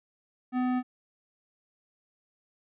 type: tone with hard clipping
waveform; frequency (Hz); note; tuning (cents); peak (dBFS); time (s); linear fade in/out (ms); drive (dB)
sine; 251.8; B3; +34; -27; 0.52-0.83; 50; 17
effects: low-pass 2000 Hz 12 dB/octave